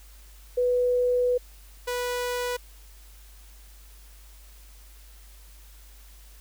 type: tone pair in turn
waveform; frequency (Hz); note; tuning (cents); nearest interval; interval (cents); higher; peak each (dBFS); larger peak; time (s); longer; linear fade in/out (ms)
sine / sawtooth; 493.9 / 491.2; B4 / B4; 0 / -9; unison; 9; first; -20 / -23; first; 0.57-1.38 / 1.87-2.57; first; 10
effects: added 50 Hz sine -47 dBFS peak until 6.4 s + white hiss -55 dBFS RMS until 6.4 s